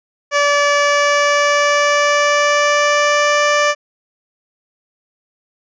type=tone with pitch glide; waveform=15% pulse; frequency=577 to 587.8 Hz; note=D5 to D5; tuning=-31 to +1 cents; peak=-5 dBFS; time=0.31-3.75 s; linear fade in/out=50 ms; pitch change=+32 cents; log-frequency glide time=0.72-3.44 s; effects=resampled to 16000 Hz